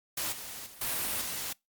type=noise with level steps; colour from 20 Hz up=white; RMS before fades=-33 / -42 / -50 / -32 / -36 dBFS; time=0.17-1.53 s; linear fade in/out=5 ms; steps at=0.32 / 0.66 / 0.81 / 1.21 s; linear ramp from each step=5 ms; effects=noise-tail reverb RT60 0.2 s tail -25 dB re dry + Opus 48 kbps